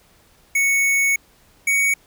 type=tone pair in turn; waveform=square; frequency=2217 / 2239 Hz; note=C#7 / C#7; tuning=0 / +17 cents; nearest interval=unison; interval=17 cents; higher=second; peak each=-16 / -16 dBFS; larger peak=neither; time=0.55-1.16 / 1.67-1.94 s; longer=first; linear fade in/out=5 ms; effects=pink hiss -55 dBFS RMS until 2.06 s